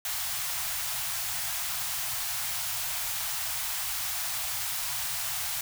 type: band-stop noise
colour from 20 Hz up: white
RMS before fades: -32 dBFS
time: 0.05-5.61 s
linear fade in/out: 2 ms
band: 150 to 640 Hz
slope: 96 dB/octave
effects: none